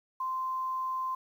sine tone with quantisation, 1040 Hz, C6, 11 cents flat, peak -30 dBFS, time 0.2-1.15 s, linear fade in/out 5 ms, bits 10, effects none

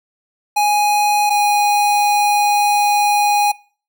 square tone pair in turn, 830.6 / 824.9 Hz, G#5 / G#5, 0 / -12 cents, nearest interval unison, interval 12 cents, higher first, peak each -13 dBFS, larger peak neither, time 0.56-1.3 / 1.3-3.52 s, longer second, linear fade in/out 10 ms, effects noise-tail reverb RT60 0.4 s tail -22 dB re dry

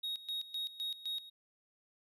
triangle tone with tremolo, 3760 Hz, A#7, 14 cents sharp, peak -34 dBFS, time 0.03-1.3 s, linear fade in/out 10 ms, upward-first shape square, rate 3.9 Hz, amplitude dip 80%, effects none

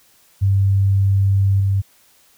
sine tone with level steps, 98 Hz, G2, in tune, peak -12 / -14 dBFS, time 0.41-1.82 s, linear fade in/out 20 ms, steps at 1.6 s, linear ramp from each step 2 ms, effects white hiss -54 dBFS RMS until 2.37 s

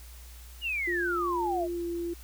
sine exponential sweep, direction down, 2948 to 622.3 Hz, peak -28 dBFS, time 0.61-1.68 s, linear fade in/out 50 ms
sine tone with pitch glide, 349.2 to 342.8 Hz, F4 to F4, 0 to -32 cents, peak -30 dBFS, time 0.87-2.14 s, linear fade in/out 10 ms, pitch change -32 cents, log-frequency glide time 1.63-1.87 s
effects added 60 Hz sine -45 dBFS peak until 2.23 s + white hiss -53 dBFS RMS until 2.23 s

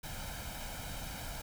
pink noise with comb filter, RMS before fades -42 dBFS, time 0.03-1.42 s, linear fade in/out 10 ms, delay 1.3 ms, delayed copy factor +0.65, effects none

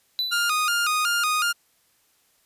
triangle tone with exponential decay, 3982 Hz, B7, 14 cents sharp, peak -19 dBFS, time 0.19-0.75 s, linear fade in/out 0 ms, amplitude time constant 120 ms
sawtooth tone with vibrato, 1320 Hz, E6, 2 cents sharp, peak -17 dBFS, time 0.31-1.53 s, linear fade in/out 20 ms, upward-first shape square, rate 2.7 Hz, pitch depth 110 cents each way
effects white hiss -64 dBFS RMS until 2.45 s + resampled to 32000 Hz

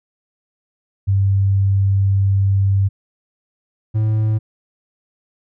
sine / triangle tone pair in turn, 98 / 108.71 Hz, G2 / A2, 0 / -20 cents, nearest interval major second, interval 180 cents, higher second, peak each -12 dBFS, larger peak neither, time 1.07-2.89 / 3.94-4.39 s, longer first, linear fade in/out 20 ms, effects none

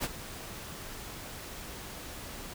pink noise with ADSR envelope, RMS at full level -30 dBFS, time 0-2.54 s, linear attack 37 ms, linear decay 38 ms, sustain -13 dB, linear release 10 ms, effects none

